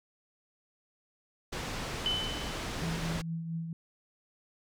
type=low-pass noise; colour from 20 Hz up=pink; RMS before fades=-37 dBFS; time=1.52-3.22 s; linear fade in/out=10 ms; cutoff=6200 Hz; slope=12 dB/octave
type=tone with exponential decay; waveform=sine; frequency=3026 Hz; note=F#7; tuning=38 cents sharp; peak=-26 dBFS; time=2.06-2.89 s; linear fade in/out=0 ms; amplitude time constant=180 ms
type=tone with tremolo; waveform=sine; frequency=164.81 Hz; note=E3; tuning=in tune; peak=-31 dBFS; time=2.82-3.73 s; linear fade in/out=2 ms; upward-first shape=triangle; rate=4.4 Hz; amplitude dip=50%
effects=none